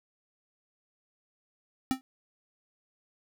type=tone with exponential decay; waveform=square; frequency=261.9 Hz; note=C4; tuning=2 cents sharp; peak=-21 dBFS; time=1.91-2.01 s; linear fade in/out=0 ms; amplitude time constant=21 ms; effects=none